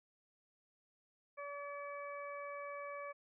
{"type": "harmonic tone", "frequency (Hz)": 572, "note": "D5", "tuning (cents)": -46, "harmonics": [1, 2, 3, 4], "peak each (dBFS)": [-46, -47, -55, -52], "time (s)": [1.37, 3.13], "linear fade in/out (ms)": 20, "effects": []}